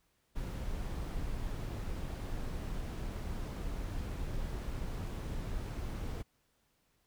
brown noise, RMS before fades -38 dBFS, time 0.35-6.23 s, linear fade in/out 20 ms, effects pink hiss -75 dBFS RMS until 7.06 s

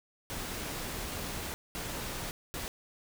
pink noise bursts at uneven times, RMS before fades -38 dBFS, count 3, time 0.3-1.54 / 1.75-2.31 / 2.54-2.68 s, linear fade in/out 0 ms, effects none

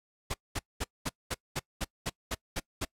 pink noise bursts, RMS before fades -32 dBFS, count 11, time 0.3-2.851 s, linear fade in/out 10 ms, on 41 ms, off 210 ms, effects noise-tail reverb RT60 0.1 s tail -25 dB re dry + low-pass 11000 Hz 12 dB/octave

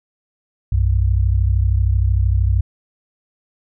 sine tone pair together, 62.1 / 95.12 Hz, B1 / F#2, +10 / +48 cents, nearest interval perfect fifth, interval 738 cents, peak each -15 / -16 dBFS, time 0.72-2.61 s, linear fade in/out 5 ms, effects none

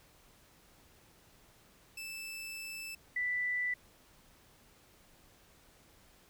sawtooth / sine tone pair in turn, 2637 / 1979.4 Hz, E7 / B6, 0 / +3 cents, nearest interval perfect fourth, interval 497 cents, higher first, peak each -38 / -31 dBFS, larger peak second, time 1.97-2.95 / 3.16-3.74 s, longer first, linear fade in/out 5 ms, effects pink hiss -63 dBFS RMS until 6.29 s

